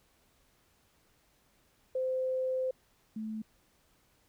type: tone pair in turn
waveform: sine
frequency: 517 / 218.1 Hz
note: C5 / A3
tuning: -21 / -15 cents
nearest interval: octave + minor third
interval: 1494 cents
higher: first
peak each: -29 / -35 dBFS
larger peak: first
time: 1.95-2.71 / 3.16-3.42 s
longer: first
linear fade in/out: 5 ms
effects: pink hiss -69 dBFS RMS until 4.28 s